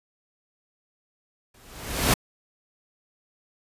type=noise with exponential growth; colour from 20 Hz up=pink; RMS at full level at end=-17 dBFS; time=1.54-2.14 s; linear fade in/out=5 ms; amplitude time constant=130 ms; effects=resampled to 32000 Hz